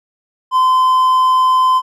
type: tone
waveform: triangle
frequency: 1028 Hz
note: C6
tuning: 31 cents flat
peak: -7 dBFS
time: 0.51-1.82 s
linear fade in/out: 50 ms
effects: none